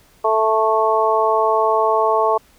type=harmonic tone; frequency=220 Hz; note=A3; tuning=in tune; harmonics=2 / 3 / 4 / 5; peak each=-19 / -19 / -19 / -19 dBFS; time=0.24-2.38 s; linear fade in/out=10 ms; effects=pink hiss -53 dBFS RMS until 2.58 s